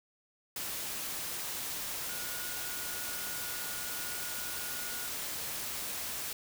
sine tone in noise, 1446 Hz, F#6, 40 cents flat, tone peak -46 dBFS, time 2.09-5.07 s, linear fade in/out 2 ms, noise white, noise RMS -38 dBFS, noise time 0.56-6.33 s, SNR -11 dB, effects none

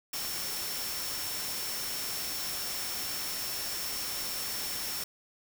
sine tone in noise, 5430 Hz, F8, 50 cents flat, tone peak -39 dBFS, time 0.13-5.04 s, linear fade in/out 5 ms, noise white, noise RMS -36 dBFS, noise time 0.13-5.04 s, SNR -6 dB, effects none

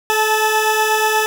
20% pulse tone pair together, 431.8 / 871.9 Hz, A4 / A5, -33 / -16 cents, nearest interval octave, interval 1217 cents, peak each -12 dBFS, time 0.1-1.26 s, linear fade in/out 0 ms, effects none

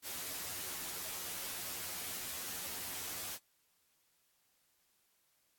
white noise with comb filter, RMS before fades -42 dBFS, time 0.02-3.39 s, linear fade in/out 50 ms, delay 11 ms, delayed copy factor +0.75, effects white hiss -75 dBFS RMS until 5.58 s + AAC 64 kbps

